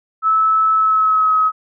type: tone with pitch glide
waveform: sine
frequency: 1304 to 1275 Hz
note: E6 to D#6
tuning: -19 to +42 cents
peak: -11 dBFS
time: 0.22-1.52 s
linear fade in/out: 50 ms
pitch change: -39 cents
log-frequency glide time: 0.74-1.32 s
effects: none